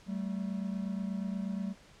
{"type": "tone pair together", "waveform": "triangle", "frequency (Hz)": [191.63, 220], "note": ["G3", "A3"], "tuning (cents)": [-39, 0], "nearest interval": "major second", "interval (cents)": 239, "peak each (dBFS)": [-32, -36], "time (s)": [0.06, 1.75], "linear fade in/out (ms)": 50, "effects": ["pink hiss -58 dBFS RMS until 2 s", "low-pass 7000 Hz 12 dB/octave"]}